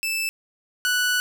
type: tone pair in turn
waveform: sawtooth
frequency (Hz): 2637 / 1480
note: E7 / F#6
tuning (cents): 0 / 0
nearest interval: minor seventh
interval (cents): 1000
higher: first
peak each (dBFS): -20 / -16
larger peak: second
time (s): 0.03-0.29 / 0.85-1.2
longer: second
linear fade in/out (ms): 0
effects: none